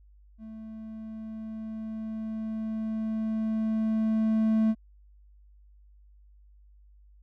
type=tone with level ramp; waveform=triangle; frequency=220 Hz; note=A3; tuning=in tune; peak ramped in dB=-38 to -18 dBFS; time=0.38-4.75 s; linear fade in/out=50 ms; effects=added 50 Hz sine -53 dBFS peak until 7.22 s